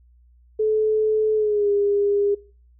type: tone with pitch glide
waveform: sine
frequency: 432.4 to 405.8 Hz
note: A4 to G#4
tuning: -30 to -40 cents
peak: -17 dBFS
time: 0.59-2.35 s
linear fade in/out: 10 ms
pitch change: -110 cents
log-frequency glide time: 1.35-1.7 s
effects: noise-tail reverb RT60 0.4 s tail -22 dB re dry + added 60 Hz sine -51 dBFS peak until 2.79 s